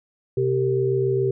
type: tone cluster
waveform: sine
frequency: 128.7 / 388.9 / 456.2 Hz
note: C3 / G4 / A#4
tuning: -28 / -14 / -37 cents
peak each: -24 / -20 / -28 dBFS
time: 0.37-1.31 s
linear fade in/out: 5 ms
effects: none